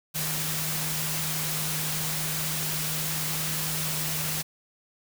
sine tone in noise, 155.56 Hz, D#3, in tune, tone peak -34 dBFS, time 0.14-4.43 s, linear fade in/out 20 ms, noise white, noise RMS -30 dBFS, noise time 0.14-4.43 s, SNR -7 dB, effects none

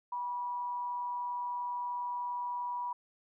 sine tone with amplitude modulation, 975 Hz, B5, 23 cents flat, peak -32 dBFS, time 0.12-2.93 s, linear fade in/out 5 ms, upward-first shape sine, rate 177 Hz, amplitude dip 30%, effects none

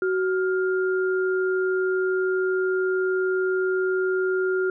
sine tone pair together, 373.8 / 1406.8 Hz, F#4 / F6, +18 / +12 cents, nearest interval octave + major seventh, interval 2294 cents, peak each -21 / -28 dBFS, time 0.02-4.7 s, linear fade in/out 2 ms, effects none

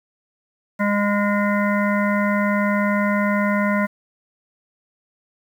harmonic tone, 204.6 Hz, G#3, 26 cents flat, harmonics 1 / 3 / 5 / 7 / 9 / 10, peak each -19 / -24 / -26 / -27 / -29 / -29 dBFS, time 0.79-3.87 s, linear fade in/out 20 ms, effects 8-bit

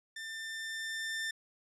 sawtooth tone with level ramp, 1790 Hz, A6, 29 cents sharp, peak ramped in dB -37 to -30 dBFS, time 0.16-1.31 s, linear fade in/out 5 ms, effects low-pass 9000 Hz 12 dB/octave

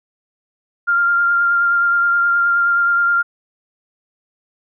sine tone with vibrato, 1395 Hz, F6, 2 cents flat, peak -12 dBFS, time 0.87-3.23 s, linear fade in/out 20 ms, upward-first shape sine, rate 9.5 Hz, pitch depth 15 cents each way, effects none

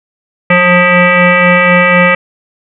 sine tone with frequency modulation, 1244.5 Hz, D#6, in tune, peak -4 dBFS, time 0.5-2.15 s, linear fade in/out 5 ms, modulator 355 Hz, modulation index 3.4, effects none

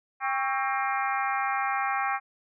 harmonic tone with a mistuned harmonic, 265.8 Hz, C4, 27 cents sharp, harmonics 3 / 4 / 5 / 6 / 7 / 8 / 9, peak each -29 / -31 / -33 / -35 / -36 / -37 / -38 dBFS, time 0.2-2.2 s, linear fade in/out 50 ms, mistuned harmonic 4, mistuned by +75 cents, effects none

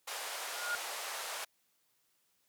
pink band-pass noise, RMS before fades -41 dBFS, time 0.07-1.45 s, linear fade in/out 10 ms, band 580 to 13000 Hz, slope 24 dB/octave
sine tone with exponential growth, 1428 Hz, F6, 38 cents sharp, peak -30 dBFS, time 0.32-0.75 s, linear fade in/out 0 ms, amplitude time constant 93 ms
effects white hiss -75 dBFS RMS until 2.48 s + high-pass 80 Hz 12 dB/octave

